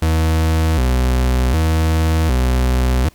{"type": "tone with vibrato", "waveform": "40% pulse", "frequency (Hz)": 71, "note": "C#2", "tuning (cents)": 42, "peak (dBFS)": -12, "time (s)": [0.02, 3.09], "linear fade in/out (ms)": 5, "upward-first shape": "square", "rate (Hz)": 0.66, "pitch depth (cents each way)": 210, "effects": ["pink hiss -50 dBFS RMS until 3.14 s"]}